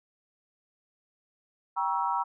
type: chord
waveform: sine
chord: G diminished seventh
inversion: none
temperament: equal with one note detuned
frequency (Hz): 784 / 951.9 / 1108.7 / 1318.5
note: G5 / Bb5 / Db6 / Fb6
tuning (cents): 0 / +36 / 0 / 0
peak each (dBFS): -33 / -28 / -34 / -33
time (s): 1.76-2.24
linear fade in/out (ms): 20
effects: none